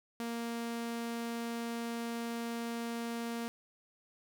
sawtooth tone, 233.1 Hz, A#3, in tune, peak -32 dBFS, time 0.2-3.48 s, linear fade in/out 0 ms, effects none

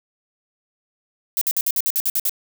violet noise bursts, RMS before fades -20 dBFS, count 10, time 1.37-2.295 s, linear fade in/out 0 ms, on 43 ms, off 55 ms, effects none

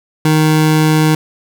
square tone pair together, 155.55 / 311.1 Hz, D#3 / D#4, 0 / 0 cents, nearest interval octave, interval 1200 cents, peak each -11 / -14 dBFS, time 0.25-1.15 s, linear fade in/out 2 ms, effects none

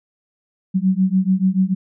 sine beating tone pair, 185 / 191.9 Hz, F#3 / G3, 0 / -37 cents, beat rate 6.9 Hz, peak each -17 dBFS, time 0.74-1.75 s, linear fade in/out 20 ms, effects none

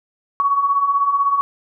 sine beating tone pair, 1108.7 / 1124.7 Hz, C#6 / C#6, 0 / +25 cents, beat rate 16 Hz, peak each -22 / -15 dBFS, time 0.4-1.41 s, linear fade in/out 0 ms, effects none

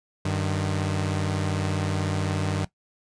sawtooth tone pair together, 95.9 / 152.23 Hz, G2 / D#3, -37 / -38 cents, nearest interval minor sixth, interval 799 cents, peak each -22 / -24 dBFS, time 0.25-2.65 s, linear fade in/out 5 ms, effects noise-tail reverb RT60 0.1 s tail -17 dB re dry + resampled to 22050 Hz

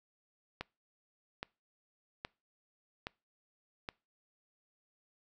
click train, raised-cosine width 0.3 ms, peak -22 dBFS, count 5, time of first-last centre 0.61-3.889 s, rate 1.22 Hz, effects noise-tail reverb RT60 0.3 s tail -25 dB re dry

